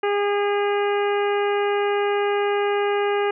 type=harmonic tone; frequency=407.6 Hz; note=G#4; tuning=32 cents flat; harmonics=1 / 2 / 3 / 4 / 5 / 6 / 7; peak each=-20 / -26 / -30 / -32 / -34 / -36 / -37 dBFS; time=0.03-3.31 s; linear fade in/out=5 ms; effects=none